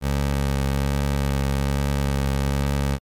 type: tone with vibrato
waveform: 20% pulse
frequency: 69.3 Hz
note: C#2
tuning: in tune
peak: -15 dBFS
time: 0.01-2.99 s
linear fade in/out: 50 ms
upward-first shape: triangle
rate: 1.2 Hz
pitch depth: 26 cents each way
effects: MP3 96 kbps